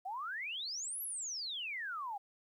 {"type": "exponential two-way sweep", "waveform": "sine", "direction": "up then down", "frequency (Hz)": [718, 11900, 772], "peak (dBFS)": -38, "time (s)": [0.05, 2.18], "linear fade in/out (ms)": 10, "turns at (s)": 1.02, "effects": ["12-bit"]}